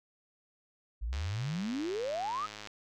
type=exponential sweep; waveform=sine; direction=up; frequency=50.4 to 1318.5 Hz; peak=-32 dBFS; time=1.01-2.47 s; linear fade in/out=20 ms
type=click train; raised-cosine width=0.2 ms; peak=-26 dBFS; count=163; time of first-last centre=1.13-2.673 s; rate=105 Hz
effects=none